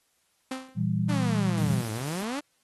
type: tone with exponential decay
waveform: sawtooth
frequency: 261.2 Hz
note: C4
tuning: 3 cents flat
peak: -25 dBFS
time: 0.51-0.84 s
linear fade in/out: 5 ms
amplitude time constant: 71 ms
type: chord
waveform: sine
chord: E diminished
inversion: second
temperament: equal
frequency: 116.54 / 164.81 / 196 Hz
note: Bb2 / E3 / G3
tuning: 0 / 0 / 0 cents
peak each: -28 dBFS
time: 0.75-1.84 s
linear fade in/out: 50 ms
type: exponential two-way sweep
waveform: sawtooth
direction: down then up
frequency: 306 to 105.8 to 306 Hz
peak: -26 dBFS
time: 1.08-2.41 s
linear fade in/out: 20 ms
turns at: 1.92 s
type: high-pass noise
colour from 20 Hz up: white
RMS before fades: -42 dBFS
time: 1.57-2.25 s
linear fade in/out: 5 ms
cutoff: 3800 Hz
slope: 48 dB/octave
effects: white hiss -70 dBFS RMS until 2.63 s + AAC 32 kbps